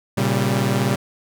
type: chord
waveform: sawtooth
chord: G diminished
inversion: first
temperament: equal with one note detuned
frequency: 116.54 / 136.6 / 196 Hz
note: Bb2 / Db3 / G3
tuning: 0 / -25 / 0 cents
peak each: -18 dBFS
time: 0.17-0.96 s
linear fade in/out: 10 ms
effects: none